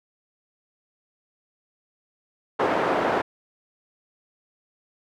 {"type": "band-pass noise", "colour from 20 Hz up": "pink", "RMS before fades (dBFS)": -23, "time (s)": [2.59, 3.22], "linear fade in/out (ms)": 10, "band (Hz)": [380, 1200], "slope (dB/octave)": 12, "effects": []}